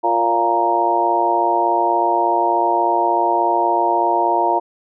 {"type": "harmonic tone with a mistuned harmonic", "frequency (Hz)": 116.54, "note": "A#2", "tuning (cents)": 0, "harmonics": [3, 4, 5, 6, 7, 8], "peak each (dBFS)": [-22, -27, -25, -19, -25, -17], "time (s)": [0.03, 4.6], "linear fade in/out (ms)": 20, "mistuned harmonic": 7, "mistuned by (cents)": 18, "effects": []}